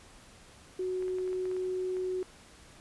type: tone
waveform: sine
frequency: 369.6 Hz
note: F#4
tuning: 2 cents flat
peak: -30 dBFS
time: 0.79-2.23 s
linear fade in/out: 5 ms
type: clicks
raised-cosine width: 0.5 ms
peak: -34 dBFS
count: 10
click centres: 1.025 / 1.081 / 1.185 / 1.277 / 1.33 / 1.455 / 1.514 / 1.566 / 1.968 / 2.229 s
effects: pink hiss -55 dBFS RMS until 2.8 s + resampled to 24000 Hz